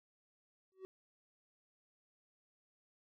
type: tone with exponential growth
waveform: triangle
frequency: 378.1 Hz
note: F#4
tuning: 38 cents sharp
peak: -40 dBFS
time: 0.72-0.85 s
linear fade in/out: 0 ms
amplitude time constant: 27 ms
effects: none